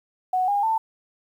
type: tone with pitch steps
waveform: sine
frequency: 740 / 811.7 / 890.2 Hz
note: F#5 / G#5 / A5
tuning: 0 / -40 / +20 cents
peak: -19 dBFS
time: 0.33-0.78 s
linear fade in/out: 5 ms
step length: 150 ms
effects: 9-bit